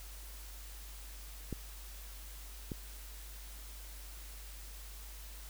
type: clicks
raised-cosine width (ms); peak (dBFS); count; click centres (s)
3; -25; 2; 1.527 / 2.718
effects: added 50 Hz sine -47 dBFS peak until 5.49 s + white hiss -53 dBFS RMS until 5.49 s